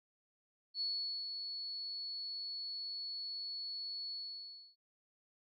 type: tone with ADSR envelope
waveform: sine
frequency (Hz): 4402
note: C#8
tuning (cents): -13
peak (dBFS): -34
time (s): 0.74-4.76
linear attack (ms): 67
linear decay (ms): 450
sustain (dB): -6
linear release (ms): 640
effects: none